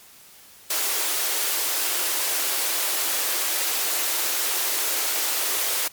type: high-pass noise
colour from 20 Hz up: white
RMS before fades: -24 dBFS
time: 0.7-5.88 s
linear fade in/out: 5 ms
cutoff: 310 Hz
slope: 48 dB/octave
effects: white hiss -49 dBFS RMS until 5.92 s + MP3 96 kbps